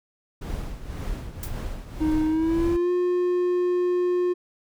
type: noise with tremolo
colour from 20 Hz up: brown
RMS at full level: -29 dBFS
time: 0.41-2.77 s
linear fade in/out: 10 ms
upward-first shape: triangle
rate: 1.9 Hz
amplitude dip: 70%
type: noise with exponential decay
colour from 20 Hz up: blue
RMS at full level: -31 dBFS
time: 1.43-1.56 s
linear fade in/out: 2 ms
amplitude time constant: 27 ms
type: tone with pitch glide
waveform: triangle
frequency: 311.1 to 357.4 Hz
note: D#4 to F4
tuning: 0 to +40 cents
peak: -18 dBFS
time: 2-4.34 s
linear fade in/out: 20 ms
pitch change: +240 cents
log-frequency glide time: 2.26-2.91 s
effects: none